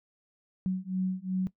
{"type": "beating tone pair", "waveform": "sine", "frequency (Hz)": [185, 187.7], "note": ["F#3", "F#3"], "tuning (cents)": [0, 25], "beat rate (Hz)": 2.7, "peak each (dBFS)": -31, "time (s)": [0.66, 1.47], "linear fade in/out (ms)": 0, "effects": ["noise-tail reverb RT60 0.1 s tail -18 dB re dry"]}